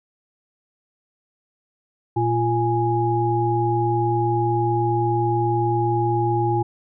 sine tone cluster, 117.5 / 346.9 / 830 Hz, A#2 / F4 / G#5, +14 / -12 / -1 cents, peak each -22 dBFS, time 2.16-6.63 s, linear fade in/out 10 ms, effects none

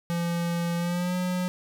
square tone with pitch glide, 171 to 181.17 Hz, F3 to F#3, -36 to -36 cents, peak -26 dBFS, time 0.1-1.48 s, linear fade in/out 0 ms, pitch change +100 cents, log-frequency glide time 0.77-1.15 s, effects none

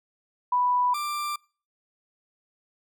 sine / 40% pulse tone pair in turn, 987.8 / 1182.5 Hz, B5 / D6, 0 / +12 cents, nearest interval minor third, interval 312 cents, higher second, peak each -20 / -27 dBFS, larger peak first, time 0.52-0.94 / 0.94-1.36 s, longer neither, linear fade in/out 5 ms, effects noise-tail reverb RT60 0.4 s tail -26 dB re dry

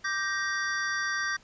square chord, G minor, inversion second, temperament just, 1176 / 1568 / 1881.6 Hz, D6 / G6 / Bb6, +2 / 0 / +16 cents, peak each -36 / -31 / -33 dBFS, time 0.04-1.37 s, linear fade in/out 10 ms, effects pink hiss -58 dBFS RMS until 1.43 s + resampled to 16000 Hz

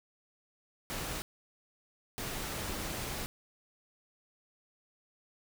pink noise bursts at uneven times, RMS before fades -38 dBFS, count 2, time 0.9-1.22 / 2.18-3.26 s, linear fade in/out 0 ms, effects none

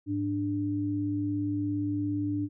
sine tone pair together, 103.94 / 294.5 Hz, G#2 / D4, +2 / +5 cents, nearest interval octave + tritone, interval 1803 cents, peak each -33 / -28 dBFS, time 0.06-2.49 s, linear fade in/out 50 ms, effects none

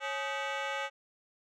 15% pulse ring-modulated tone, 698.5 Hz, F5, in tune, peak -23 dBFS, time 0-0.9 s, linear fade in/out 50 ms, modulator 148 Hz, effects low-pass 4000 Hz 12 dB/octave

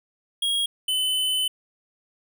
square tone pair in turn, 3284 / 3025 Hz, G#7 / F#7, -20 / +38 cents, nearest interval minor second, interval 142 cents, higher first, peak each -22 dBFS, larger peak neither, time 0.42-0.66 / 0.88-1.48 s, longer second, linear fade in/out 5 ms, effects none

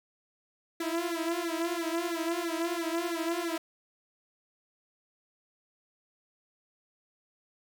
sawtooth tone with flanger, 336.4 Hz, E4, 35 cents sharp, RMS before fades -32 dBFS, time 0.8-3.58 s, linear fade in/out 5 ms, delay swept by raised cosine 0.49 to 6.09 ms, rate 3 Hz, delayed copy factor +1, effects none

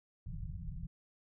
pink low-pass noise, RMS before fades -42 dBFS, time 0.26-0.87 s, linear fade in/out 5 ms, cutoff 180 Hz, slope 96 dB/octave, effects none

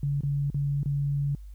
sine tone with dropouts, 141.9 Hz, C#3, 41 cents sharp, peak -24 dBFS, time 0.03-1.35 s, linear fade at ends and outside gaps 2 ms, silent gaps 0.208-0.234 / 0.502-0.544 / 0.832-0.858 s, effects added 50 Hz sine -40 dBFS peak until 1.54 s + white hiss -68 dBFS RMS until 1.54 s

